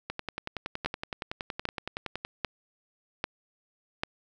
two click trains, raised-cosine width 0.3 ms, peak -12 / -17 dBFS, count 5 / 24, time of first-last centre 0.86-4.035 / 0.1-2.25 s, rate 1.26 / 10.7 Hz, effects none

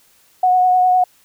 sine tone with vibrato, 733 Hz, F#5, 16 cents flat, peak -10 dBFS, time 0.43-1.04 s, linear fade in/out 5 ms, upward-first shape triangle, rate 9.8 Hz, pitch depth 18 cents each way, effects white hiss -54 dBFS RMS until 1.24 s

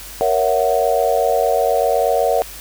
sine chord, F# dominant seventh, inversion first, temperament equal, 466.2 / 554.4 / 659.3 / 740 Hz, A#4 / C#5 / E5 / F#5, 0 / 0 / 0 / 0 cents, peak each -19 dBFS, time 0.21-2.42 s, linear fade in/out 0 ms, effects added 50 Hz sine -39 dBFS peak until 2.6 s + white hiss -35 dBFS RMS until 2.6 s

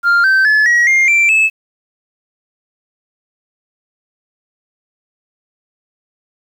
sine tone with pitch steps, 1396.9 / 1550 / 1719.8 / 1908.2 / 2117 / 2349 / 2607 Hz, F6 / G6 / A6 / A#6 / C7 / D7 / E7, 0 / -20 / -40 / +40 / +20 / 0 / -20 cents, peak -5 dBFS, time 0.03-1.5 s, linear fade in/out 50 ms, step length 210 ms, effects tanh soft clip ceiling -7 dBFS + 7-bit

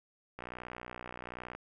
click train, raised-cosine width 0.5 ms, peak -27 dBFS, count 72, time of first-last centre 0.39-1.55 s, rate 61.2 Hz, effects none

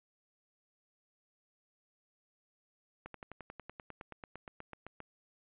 slowing click train, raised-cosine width 0.5 ms, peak -30 dBFS, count 19, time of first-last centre 3.06-5.003 s, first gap 83 ms, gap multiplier 1.03, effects resampled to 8000 Hz

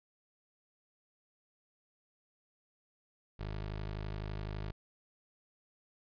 20% pulse tone, 51.91 Hz, G#1, in tune, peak -33 dBFS, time 3.39-4.72 s, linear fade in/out 10 ms, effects resampled to 11025 Hz

